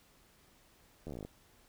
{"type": "slowing click train", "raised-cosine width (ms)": 2, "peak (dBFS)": -30, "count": 12, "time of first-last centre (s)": [1.07, 1.25], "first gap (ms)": 12, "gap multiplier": 1.06, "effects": ["pink hiss -65 dBFS RMS until 1.68 s"]}